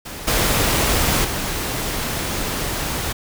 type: noise with level steps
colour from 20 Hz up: pink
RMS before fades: -32 / -18 / -24 dBFS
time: 0.05-3.13 s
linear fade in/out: 10 ms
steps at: 0.27 / 1.24 s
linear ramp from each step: 10 ms
effects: none